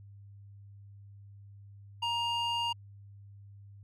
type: tone with band-pass filter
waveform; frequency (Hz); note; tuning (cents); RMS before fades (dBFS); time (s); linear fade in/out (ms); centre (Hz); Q
square; 940; A#5; +14; -32; 2.02-2.73; 10; 2100; 4.9
effects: added 100 Hz sine -49 dBFS peak until 3.83 s